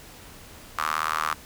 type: tone with high-pass filter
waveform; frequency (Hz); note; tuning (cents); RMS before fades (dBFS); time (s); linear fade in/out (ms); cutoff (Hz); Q
sawtooth; 77.78; D#2; 0; -27; 0.78-1.34; 5; 1200; 5.7
effects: pink hiss -46 dBFS RMS until 1.45 s